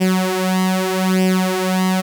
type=tone with flanger; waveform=sawtooth; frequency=186.5 Hz; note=F#3; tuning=14 cents sharp; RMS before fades=-17 dBFS; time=0-2.02 s; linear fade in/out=20 ms; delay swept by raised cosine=0.37 to 4.37 ms; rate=0.81 Hz; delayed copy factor=+0.75; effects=none